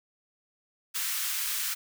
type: high-pass noise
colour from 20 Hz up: white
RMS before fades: -31 dBFS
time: 0.94-1.75 s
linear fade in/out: 20 ms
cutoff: 1200 Hz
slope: 24 dB/octave
effects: none